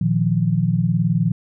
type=chord; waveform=sine; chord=Bb suspended fourth; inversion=none; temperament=equal with one note detuned; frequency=117.08 / 155.56 / 174.61 Hz; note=Bb2 / Eb3 / F3; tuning=+8 / 0 / 0 cents; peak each=-21 / -20 / -19 dBFS; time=0.01-1.32 s; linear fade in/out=5 ms; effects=none